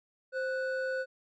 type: tone pair together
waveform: triangle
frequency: 523.3 / 1480.1 Hz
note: C5 / F#6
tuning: 0 / 0 cents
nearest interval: octave + tritone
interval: 1800 cents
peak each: -30 / -34 dBFS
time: 0.32-1.06 s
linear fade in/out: 50 ms
effects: resampled to 16000 Hz